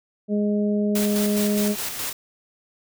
harmonic tone, 207.5 Hz, G#3, 1 cent flat, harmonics 1 / 2 / 3, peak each -20 / -26 / -30 dBFS, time 0.28-1.76 s, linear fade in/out 50 ms
white noise with tremolo, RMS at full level -28 dBFS, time 0.95-2.13 s, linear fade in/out 5 ms, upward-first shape square, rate 4.8 Hz, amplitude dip 40%
effects none

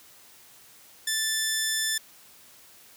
10% pulse tone, 1760 Hz, A6, in tune, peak -16 dBFS, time 1.07-1.98 s, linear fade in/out 5 ms, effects white hiss -53 dBFS RMS until 2.96 s + high-pass 60 Hz 12 dB/octave

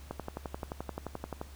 click train, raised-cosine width 1 ms, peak -22 dBFS, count 16, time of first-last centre 0.11-1.414 s, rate 11.5 Hz, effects added 70 Hz sine -47 dBFS peak until 1.55 s + pink hiss -56 dBFS RMS until 1.55 s

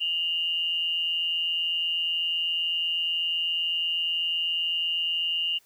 sine tone pair together, 2819 / 2987 Hz, F7 / F#7, +16 / +16 cents, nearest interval minor second, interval 100 cents, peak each -25 / -32 dBFS, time 0-5.59 s, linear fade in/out 20 ms, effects white hiss -62 dBFS RMS until 5.65 s

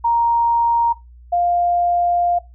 sine tone pair in turn, 935 / 700.5 Hz, A#5 / F5, +5 / +5 cents, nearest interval perfect fourth, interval 500 cents, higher first, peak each -13 / -14 dBFS, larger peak first, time 0.04-0.93 / 1.32-2.39 s, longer second, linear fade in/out 10 ms, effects noise-tail reverb RT60 0.2 s tail -18 dB re dry + added 60 Hz sine -40 dBFS peak until 2.54 s

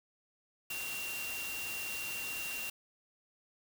sine tone in noise, 2758 Hz, F7, 22 cents flat, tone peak -39 dBFS, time 0.7-2.7 s, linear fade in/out 5 ms, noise white, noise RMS -42 dBFS, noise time 0.7-2.7 s, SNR 0 dB, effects none

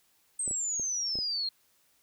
sine exponential sweep, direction down, 8440 to 4186 Hz, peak -29 dBFS, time 0.39-1.49 s, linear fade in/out 5 ms
clicks, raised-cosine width 2 ms, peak -29 dBFS, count 5, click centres 0.478 / 0.511 / 0.797 / 1.155 / 1.188 s
effects white hiss -68 dBFS RMS until 2.02 s

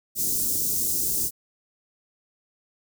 white band-stop noise, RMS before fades -25 dBFS, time 0.15-1.31 s, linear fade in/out 50 ms, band 390 to 5800 Hz, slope 24 dB/octave, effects none

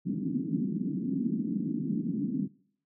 white band-pass noise, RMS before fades -31 dBFS, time 0.05-2.48 s, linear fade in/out 20 ms, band 160 to 290 Hz, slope 48 dB/octave, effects noise-tail reverb RT60 0.6 s tail -22 dB re dry

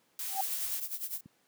blue noise, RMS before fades -37 dBFS, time 0.19-0.8 s, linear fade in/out 2 ms
sine tone with exponential growth, 777 Hz, G5, 16 cents flat, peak -25 dBFS, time 0.28-0.41 s, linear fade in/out 5 ms, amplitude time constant 28 ms
violet noise with tremolo, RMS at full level -35 dBFS, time 0.41-1.21 s, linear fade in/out 5 ms, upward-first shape sine, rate 9.9 Hz, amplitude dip 80%
click, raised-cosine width 5 ms, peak -31 dBFS, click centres 1.259 s
effects pink hiss -70 dBFS RMS until 1.47 s + high-pass 200 Hz 12 dB/octave

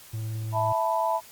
triangle tone with vibrato, 110.3 Hz, A2, 5 cents sharp, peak -27 dBFS, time 0.13-0.73 s, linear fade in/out 10 ms, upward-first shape sine, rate 18 Hz, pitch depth 11 cents each way
sine chord, E suspended fourth, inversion none, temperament equal, 659.3 / 880 / 987.8 Hz, E5 / A5 / B5, 0 / 0 / 0 cents, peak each -27 dBFS, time 0.52-1.21 s, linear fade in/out 50 ms
effects white hiss -49 dBFS RMS until 1.31 s + Opus 48 kbps

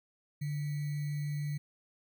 sine tone with sample-and-hold, 146.83 Hz, D3, in tune, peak -32 dBFS, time 0.41-1.58 s, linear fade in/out 10 ms, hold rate 2100 Hz, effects none

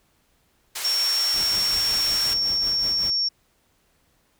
white band-pass noise, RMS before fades -31 dBFS, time 0.75-2.34 s, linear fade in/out 10 ms, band 640 to 10000 Hz, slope 12 dB/octave
sine tone, 5490 Hz, F8, 31 cents flat, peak -20 dBFS, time 0.84-3.29 s, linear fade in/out 10 ms
pink noise with tremolo, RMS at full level -36 dBFS, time 1.34-3.1 s, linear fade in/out 0 ms, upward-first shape triangle, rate 5.4 Hz, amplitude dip 70%
effects pink hiss -65 dBFS RMS until 4.39 s

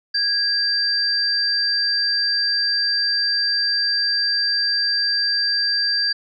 sine tone pair together, 1646 / 4700 Hz, G#6 / D8, -16 / +1 cents, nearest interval octave + tritone, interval 1817 cents, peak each -24 / -18 dBFS, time 0.14-6.13 s, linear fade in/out 10 ms, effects none

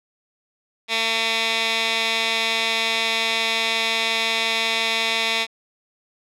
15% pulse tone with band-pass filter, 225.7 Hz, A3, 44 cents sharp, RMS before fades -22 dBFS, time 0.88-5.47 s, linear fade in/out 50 ms, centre 3200 Hz, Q 2, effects none

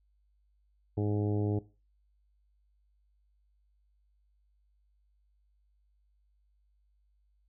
harmonic tone, 103.83 Hz, G#2, in tune, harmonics 1 / 2 / 3 / 4 / 5 / 6 / 7 / 8, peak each -30 / -38 / -35 / -36 / -46 / -48 / -47 / -52 dBFS, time 0.97-1.59 s, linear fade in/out 5 ms, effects noise-tail reverb RT60 0.3 s tail -17 dB re dry + added 50 Hz sine -67 dBFS peak until 7.48 s

